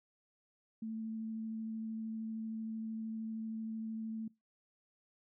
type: tone with vibrato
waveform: sine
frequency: 221.8 Hz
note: A3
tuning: 14 cents sharp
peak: -38 dBFS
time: 0.82-4.28 s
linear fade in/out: 5 ms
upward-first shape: square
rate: 13 Hz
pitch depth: 8 cents each way
effects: noise-tail reverb RT60 0.2 s tail -22 dB re dry